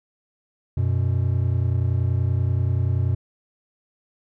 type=tone pair together; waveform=triangle; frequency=91.6 / 122.05 Hz; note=F#2 / B2; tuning=-17 / -20 cents; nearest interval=perfect fourth; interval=497 cents; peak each=-19 / -20 dBFS; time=0.77-3.15 s; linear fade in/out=5 ms; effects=none